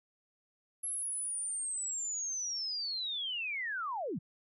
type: linear sweep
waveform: sine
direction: down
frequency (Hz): 11190 to 123.47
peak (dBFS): -34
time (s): 0.83-4.19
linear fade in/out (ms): 10
effects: none